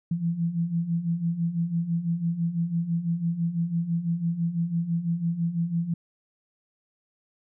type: beating tone pair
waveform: sine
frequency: 164.81 / 170.81 Hz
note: E3 / F3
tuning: 0 / -38 cents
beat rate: 6 Hz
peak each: -30 / -25 dBFS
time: 0.11-5.94 s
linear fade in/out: 5 ms
effects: none